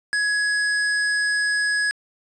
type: tone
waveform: square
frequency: 1676 Hz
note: G#6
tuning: 15 cents sharp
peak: -20 dBFS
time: 0.13-1.91 s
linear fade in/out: 0 ms
effects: resampled to 24000 Hz + 8-bit